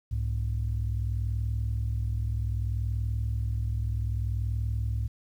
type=tone pair together; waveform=sine; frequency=65.41 / 106.04 Hz; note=C2 / G#2; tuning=0 / +37 cents; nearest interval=minor sixth; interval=837 cents; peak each=-28 dBFS; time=0.11-5.08 s; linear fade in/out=10 ms; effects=tanh soft clip ceiling -21 dBFS + 10-bit